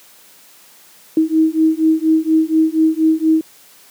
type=beating tone pair; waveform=sine; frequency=316 / 320.2 Hz; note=D#4 / D#4; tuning=+27 / +50 cents; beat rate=4.2 Hz; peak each=-14 dBFS; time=1.17-3.41 s; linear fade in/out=2 ms; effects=white hiss -46 dBFS RMS until 3.9 s + high-pass 150 Hz 12 dB/octave